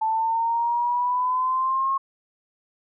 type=exponential sweep; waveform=sine; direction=up; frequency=877 to 1086 Hz; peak=-20 dBFS; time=0.01-1.98 s; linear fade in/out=10 ms; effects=none